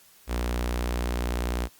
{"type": "tone with notch filter", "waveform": "sawtooth", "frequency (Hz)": 60.3, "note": "B1", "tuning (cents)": -41, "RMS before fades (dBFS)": -28, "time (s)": [0.27, 1.69], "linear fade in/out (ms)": 50, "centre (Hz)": 130, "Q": 1.1, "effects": ["white hiss -56 dBFS RMS until 1.79 s", "Opus 48 kbps"]}